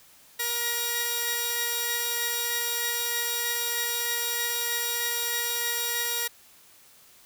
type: tone pair together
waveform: 5% pulse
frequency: 473.7 / 1898 Hz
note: A#4 / A#6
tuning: +28 / +31 cents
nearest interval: 2 octaves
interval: 2403 cents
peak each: -20 / -17 dBFS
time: 0.39-6.28 s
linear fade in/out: 10 ms
effects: white hiss -55 dBFS RMS until 7.25 s